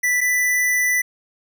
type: tone pair in turn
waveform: square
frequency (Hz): 1975.5 / 1984.6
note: B6 / B6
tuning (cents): 0 / +8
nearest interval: unison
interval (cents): 8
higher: second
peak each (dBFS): -17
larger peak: neither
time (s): 0.03-0.21 / 0.21-1.02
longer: second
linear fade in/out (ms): 10
effects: none